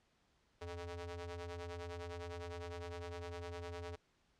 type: ring-modulated tone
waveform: sawtooth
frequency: 174.61 Hz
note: F3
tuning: in tune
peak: -37 dBFS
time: 0.61-3.96 s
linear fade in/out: 10 ms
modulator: 257 Hz
effects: pink hiss -75 dBFS RMS until 4.39 s + low-pass 6000 Hz 12 dB/octave